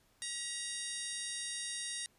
harmonic tone with a mistuned harmonic, 939 Hz, A#5, 12 cents sharp, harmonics 2 / 3 / 4 / 5 / 6 / 7 / 8 / 9 / 10, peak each -47 / -51 / -44 / -49 / -47 / -49 / -55 / -46 / -44 dBFS, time 0.22-2.06 s, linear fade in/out 0 ms, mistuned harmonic 2, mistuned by +41 cents, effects pink hiss -70 dBFS RMS until 2.18 s + resampled to 32000 Hz

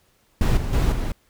brown noise with level steps, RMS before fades -17 / -25 / -18 / -24 dBFS, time 0.41-1.12 s, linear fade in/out 2 ms, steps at 0.57 / 0.73 / 0.92 s, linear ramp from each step 2 ms, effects pink hiss -62 dBFS RMS until 1.29 s

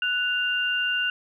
sine tone pair together, 1480 / 2794 Hz, F#6 / F7, 0 / 0 cents, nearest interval major seventh, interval 1100 cents, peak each -25 / -25 dBFS, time 0.02-1.1 s, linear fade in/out 2 ms, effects none

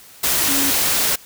sine tone in noise, 277.2 Hz, C#4, in tune, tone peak -23 dBFS, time 0.48-0.71 s, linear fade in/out 10 ms, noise white, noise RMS -18 dBFS, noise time 0.23-1.16 s, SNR -8 dB, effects white hiss -44 dBFS RMS until 1.25 s

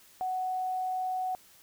sine tone, 743 Hz, F#5, 7 cents sharp, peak -29 dBFS, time 0.21-1.35 s, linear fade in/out 0 ms, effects white hiss -58 dBFS RMS until 1.62 s

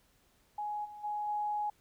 sine tone with level steps, 836 Hz, G#5, 11 cents sharp, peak -34 / -45 / -33 / -31 dBFS, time 0.58-1.7 s, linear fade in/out 5 ms, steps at 0.84 / 1.03 / 1.27 s, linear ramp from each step 20 ms, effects pink hiss -69 dBFS RMS until 1.8 s

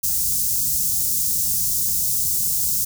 white band-stop noise, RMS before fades -21 dBFS, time 0.03-2.85 s, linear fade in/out 10 ms, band 180 to 5800 Hz, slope 24 dB/octave, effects none

